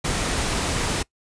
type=noise; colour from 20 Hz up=pink; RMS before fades=-24 dBFS; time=0.04-1.03 s; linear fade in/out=10 ms; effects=noise-tail reverb RT60 0.1 s tail -22 dB re dry + resampled to 22050 Hz